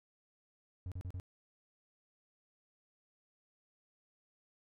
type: tone bursts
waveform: triangle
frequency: 91 Hz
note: F#2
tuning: 28 cents flat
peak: -37 dBFS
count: 4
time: 0.86-1.199 s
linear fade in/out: 0 ms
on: 57 ms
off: 37 ms
effects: none